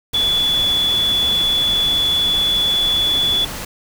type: tone in noise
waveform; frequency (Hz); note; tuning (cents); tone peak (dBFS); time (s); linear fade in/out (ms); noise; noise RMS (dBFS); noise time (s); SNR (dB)
sine; 3433; A7; -43; -14; 0.14-3.45; 5; pink; -28; 0.13-3.65; +11
effects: none